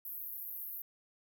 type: band-pass noise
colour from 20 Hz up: white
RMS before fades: -43 dBFS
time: 0.05-0.82 s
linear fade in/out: 2 ms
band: 12000 to 16000 Hz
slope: 96 dB/octave
effects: none